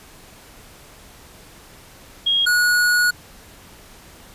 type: tone pair in turn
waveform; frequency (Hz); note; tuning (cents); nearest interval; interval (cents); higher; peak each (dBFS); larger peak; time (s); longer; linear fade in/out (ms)
sine / square; 3268 / 1455.7; G#7 / F#6; -29 / -29; octave + major second; 1400; first; -15; neither; 2.26-2.46 / 2.46-3.11; second; 10
effects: pink hiss -45 dBFS RMS until 4.34 s + resampled to 32000 Hz